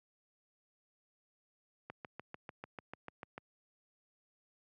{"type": "click train", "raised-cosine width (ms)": 0.5, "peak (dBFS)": -29, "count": 11, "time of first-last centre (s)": [1.9, 3.379], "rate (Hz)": 6.76, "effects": ["high-pass 100 Hz 12 dB/octave"]}